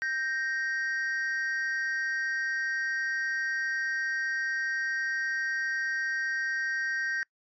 triangle tone pair together, 1568 / 1867.5 Hz, G6 / A#6, 0 / +3 cents, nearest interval minor third, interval 303 cents, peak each -29 / -30 dBFS, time 0.02-7.23 s, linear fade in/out 0 ms, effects noise-tail reverb RT60 0.1 s tail -25 dB re dry + resampled to 16000 Hz

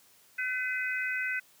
harmonic tone, 506 Hz, B4, 42 cents sharp, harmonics 3 / 4 / 5, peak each -32 / -34 / -36 dBFS, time 0.38-1.4 s, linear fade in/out 10 ms, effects white hiss -61 dBFS RMS until 1.6 s + high-pass 80 Hz 12 dB/octave

